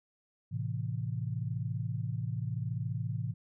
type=chord; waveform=sine; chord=A minor; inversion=none; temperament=equal; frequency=110 / 130.81 / 164.81 Hz; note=A2 / C3 / E3; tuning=0 / 0 / 0 cents; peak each=-35 / -36 / -39 dBFS; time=0.51-3.34 s; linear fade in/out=20 ms; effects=none